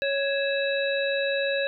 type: harmonic tone with a mistuned harmonic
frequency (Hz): 555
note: C#5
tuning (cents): +2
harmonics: 1 / 3 / 5 / 7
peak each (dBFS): -25 / -30 / -32 / -33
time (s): 0.02-1.67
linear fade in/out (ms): 0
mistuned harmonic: 5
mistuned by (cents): -100
effects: none